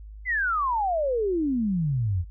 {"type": "exponential sweep", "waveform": "sine", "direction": "down", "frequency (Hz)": [2086, 81], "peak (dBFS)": -22, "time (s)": [0.25, 2.25], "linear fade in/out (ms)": 50, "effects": ["added 52 Hz sine -39 dBFS peak until 2.3 s"]}